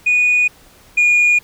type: tone pair in turn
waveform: sine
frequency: 2465 / 2437 Hz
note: D#7 / D#7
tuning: -17 / -37 cents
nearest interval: unison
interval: 20 cents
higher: first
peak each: -9 / -7 dBFS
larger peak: second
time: 0.06-0.48 / 0.97-1.39 s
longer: neither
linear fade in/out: 10 ms
effects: tanh soft clip ceiling -8 dBFS + pink hiss -47 dBFS RMS until 1.43 s